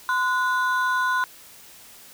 triangle ring-modulated tone, 1244.5 Hz, D#6, in tune, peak -15 dBFS, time 0.09-1.24 s, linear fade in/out 0 ms, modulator 221 Hz, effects white hiss -47 dBFS RMS until 2.13 s

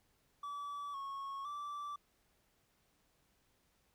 triangle tone with pitch steps, 1150 / 1099 / 1165 Hz, D6 / C#6 / D6, -37 / -15 / -14 cents, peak -39 dBFS, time 0.43-1.96 s, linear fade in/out 5 ms, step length 510 ms, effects pink hiss -75 dBFS RMS until 3.94 s

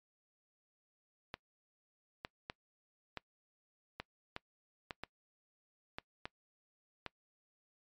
clicks, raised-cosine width 0.3 ms, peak -24 dBFS, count 11, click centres 1.341 / 2.249 / 2.499 / 3.173 / 4 / 4.364 / 4.908 / 5.036 / 5.985 / 6.255 / 7.063 s, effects noise-tail reverb RT60 0.1 s tail -23 dB re dry + MP3 96 kbps

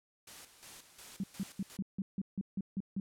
white noise with tremolo, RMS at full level -50 dBFS, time 0.27-1.77 s, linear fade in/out 5 ms, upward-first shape square, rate 2.8 Hz, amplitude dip 65%
sine tone bursts, 193.9 Hz, G3, 19 cents flat, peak -32 dBFS, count 10, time 1.2-3 s, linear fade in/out 2 ms, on 36 ms, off 160 ms
effects low-pass 11000 Hz 12 dB/octave

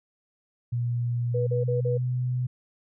sine tone with pitch glide, 120 to 125.17 Hz, B2 to B2, -49 to +24 cents, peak -24 dBFS, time 0.72-2.47 s, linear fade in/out 10 ms, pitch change +73 cents, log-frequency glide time 1.33-1.73 s
sine tone bursts, 487.3 Hz, B4, 23 cents flat, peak -25 dBFS, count 4, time 1.34-1.977 s, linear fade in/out 10 ms, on 130 ms, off 39 ms
effects none

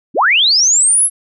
sine linear sweep, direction up, 156.4 to 11170 Hz, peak -8 dBFS, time 0.14-1.1 s, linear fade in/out 50 ms, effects none

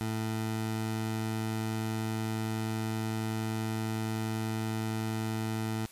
20% pulse tone, 110.6 Hz, A2, 9 cents sharp, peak -26 dBFS, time 0.01-5.86 s, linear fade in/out 0 ms, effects white hiss -54 dBFS RMS until 5.91 s + resampled to 32000 Hz

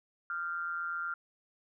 sine tone with amplitude modulation, 1387 Hz, F6, 12 cents flat, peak -30 dBFS, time 0.3-1.14 s, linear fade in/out 2 ms, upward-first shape sine, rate 168 Hz, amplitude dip 70%, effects none

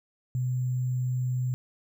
sine tone with sample-and-hold, 126.6 Hz, B2, 43 cents sharp, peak -25 dBFS, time 0.35-1.54 s, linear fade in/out 0 ms, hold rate 7350 Hz, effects none

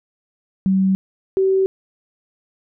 sine tone pair in turn, 191 / 382.9 Hz, G3 / G4, -45 / -41 cents, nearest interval octave, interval 1204 cents, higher second, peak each -13 dBFS, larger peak neither, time 0.66-0.95 / 1.37-1.66 s, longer neither, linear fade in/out 0 ms, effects none

